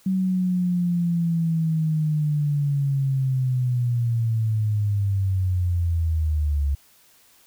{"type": "linear sweep", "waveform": "sine", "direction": "down", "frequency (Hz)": [190, 69.3], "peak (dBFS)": -19, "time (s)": [0.06, 6.75], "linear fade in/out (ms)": 5, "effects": ["white hiss -56 dBFS RMS until 7.46 s"]}